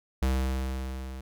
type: tone with level ramp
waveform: square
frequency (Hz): 65.41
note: C2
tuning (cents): 0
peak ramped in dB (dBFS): -23 to -38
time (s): 0.22-1.21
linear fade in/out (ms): 5
effects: none